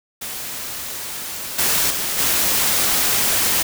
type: noise with level steps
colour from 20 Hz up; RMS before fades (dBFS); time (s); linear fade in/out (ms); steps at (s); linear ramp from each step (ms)
white; -29 / -18 / -23 / -18; 0.21-3.63; 10; 1.58 / 1.9 / 2.18; 10
effects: none